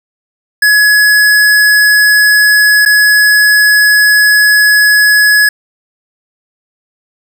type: tone with dropouts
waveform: square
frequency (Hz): 1689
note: G#6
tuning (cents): +29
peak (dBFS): -5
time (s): 0.62-5.49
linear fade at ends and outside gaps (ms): 5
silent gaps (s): 2.852-2.859
effects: 7-bit